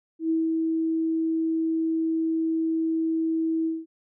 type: tone with ADSR envelope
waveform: sine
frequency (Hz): 323.9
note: E4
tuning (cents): -30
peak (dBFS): -20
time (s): 0.19-3.86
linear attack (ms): 110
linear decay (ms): 180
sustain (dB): -2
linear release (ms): 200
effects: none